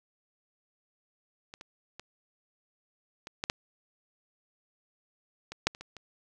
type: clicks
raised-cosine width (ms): 0.2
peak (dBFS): -27 / -28 / -25 / -24 / -14 / -7 / -23 / -6 / -29 / -26 / -28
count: 11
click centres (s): 1.539 / 1.611 / 1.996 / 3.271 / 3.439 / 3.499 / 5.52 / 5.67 / 5.749 / 5.81 / 5.967
effects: none